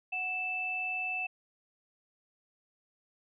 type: tone pair together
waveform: sine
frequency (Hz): 741.1 / 2641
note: F#5 / E7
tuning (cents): +3 / +3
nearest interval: octave + minor seventh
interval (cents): 2200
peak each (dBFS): -40 / -32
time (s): 0.12-1.27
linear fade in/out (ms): 10
effects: none